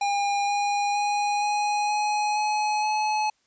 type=tone with pitch steps; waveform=square; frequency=808 / 815.5 / 823.1 / 830.7 / 838.4 / 846.2 / 854.1 Hz; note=G#5 / G#5 / G#5 / G#5 / G#5 / G#5 / G#5; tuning=-48 / -32 / -16 / 0 / +16 / +32 / +48 cents; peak=-23 dBFS; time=0.01-3.3 s; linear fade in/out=5 ms; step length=470 ms; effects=white hiss -68 dBFS RMS until 3.46 s + resampled to 16000 Hz